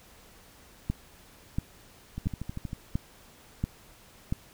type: two click trains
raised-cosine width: 5 ms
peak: -15 / -22 dBFS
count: 6 / 8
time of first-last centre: 0.9-4.325 / 2.18-2.731 s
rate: 1.46 / 12.7 Hz
effects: pink hiss -55 dBFS RMS until 4.53 s